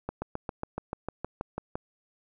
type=slowing click train; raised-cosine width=1 ms; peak=-18 dBFS; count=12; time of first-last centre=0.09-1.755 s; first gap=130 ms; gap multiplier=1.03; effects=none